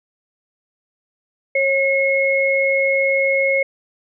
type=tone pair together; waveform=sine; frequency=543.8 / 2169 Hz; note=C#5 / C#7; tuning=-33 / -38 cents; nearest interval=2 octaves; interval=2395 cents; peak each=-17 / -17 dBFS; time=1.55-3.63 s; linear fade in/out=5 ms; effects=none